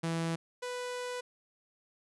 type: tone pair in turn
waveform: sawtooth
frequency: 165.2 / 495 Hz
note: E3 / B4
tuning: +4 / +4 cents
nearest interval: octave + perfect fifth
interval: 1900 cents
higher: second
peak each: -27 / -32 dBFS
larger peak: first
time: 0.03-0.36 / 0.62-1.21 s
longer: second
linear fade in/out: 10 ms
effects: resampled to 24000 Hz